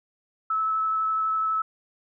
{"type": "tone with vibrato", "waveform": "sine", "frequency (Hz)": 1303, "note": "E6", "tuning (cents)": -20, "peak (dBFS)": -22, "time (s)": [0.5, 1.62], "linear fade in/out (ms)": 5, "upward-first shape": "sine", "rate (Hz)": 12, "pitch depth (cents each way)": 10, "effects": []}